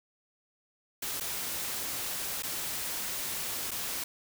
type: noise with dropouts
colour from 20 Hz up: white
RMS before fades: -35 dBFS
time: 1.02-4.04 s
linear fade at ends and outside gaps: 5 ms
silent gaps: 1.201-1.207 / 2.424-2.432 / 3.709-3.714 s
effects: none